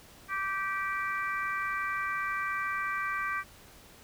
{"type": "harmonic tone", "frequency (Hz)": 389.4, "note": "G4", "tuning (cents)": -12, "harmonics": [3, 4, 5, 6], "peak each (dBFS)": [-33, -35, -37, -39], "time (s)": [0.28, 3.44], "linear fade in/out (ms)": 50, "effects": ["pink hiss -54 dBFS RMS until 4.03 s"]}